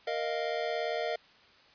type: chord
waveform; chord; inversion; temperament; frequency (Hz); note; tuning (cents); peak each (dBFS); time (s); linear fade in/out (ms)
square; Bb suspended fourth; none; just; 466.2 / 621.6 / 699.2; Bb4 / Eb5 / F5; 0 / -2 / +2; -36 / -35 / -36; 0.07-1.16; 5
effects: white hiss -59 dBFS RMS until 1.74 s + resampled to 11025 Hz